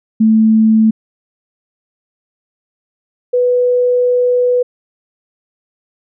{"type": "tone pair in turn", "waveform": "sine", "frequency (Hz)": [220, 493.9], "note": ["A3", "B4"], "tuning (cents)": [0, 0], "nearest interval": "octave + major second", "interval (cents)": 1400, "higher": "second", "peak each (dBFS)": [-6, -9], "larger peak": "first", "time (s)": [[0.2, 0.91], [3.33, 4.63]], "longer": "second", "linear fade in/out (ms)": 10, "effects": []}